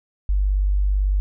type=tone; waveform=sine; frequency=49 Hz; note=G1; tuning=in tune; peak=-16 dBFS; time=0.29-1.2 s; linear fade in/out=0 ms; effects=none